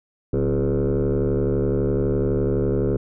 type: tone with frequency modulation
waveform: sine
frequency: 261.2 Hz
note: C4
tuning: 3 cents flat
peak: -16 dBFS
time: 0.33-2.97 s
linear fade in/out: 5 ms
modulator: 71.9 Hz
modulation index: 3.1
effects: tanh soft clip ceiling -16 dBFS